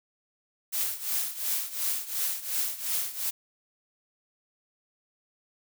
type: noise with tremolo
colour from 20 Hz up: blue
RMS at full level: -27 dBFS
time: 0.72-3.31 s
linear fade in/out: 20 ms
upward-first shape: triangle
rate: 2.8 Hz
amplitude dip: 85%
effects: none